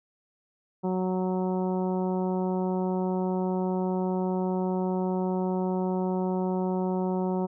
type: harmonic tone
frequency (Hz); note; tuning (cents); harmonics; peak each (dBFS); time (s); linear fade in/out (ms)
185; F#3; 0; 1 / 2 / 3 / 4 / 5 / 6 / 7; -27 / -30 / -36 / -37 / -37 / -50 / -50; 0.83-7.47; 20
effects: none